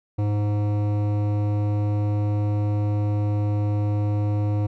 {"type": "tone with hard clipping", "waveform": "sine", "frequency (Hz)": 103.83, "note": "G#2", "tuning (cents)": 0, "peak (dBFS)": -22, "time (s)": [0.18, 4.67], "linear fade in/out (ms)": 10, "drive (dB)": 14, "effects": []}